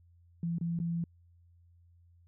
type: tone with dropouts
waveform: sine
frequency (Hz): 168.9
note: E3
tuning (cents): +42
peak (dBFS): -30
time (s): 0.43-1.04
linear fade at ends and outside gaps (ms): 2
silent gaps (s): 0.584-0.611 / 0.79-0.8
effects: added 86 Hz sine -59 dBFS peak until 2.27 s